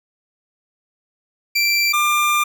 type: tone pair in turn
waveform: 25% pulse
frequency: 2349 / 1194.3 Hz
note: D7 / D6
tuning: 0 / +29 cents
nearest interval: octave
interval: 1171 cents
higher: first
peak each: -11 dBFS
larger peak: neither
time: 1.55-1.93 / 1.93-2.44 s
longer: second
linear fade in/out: 10 ms
effects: none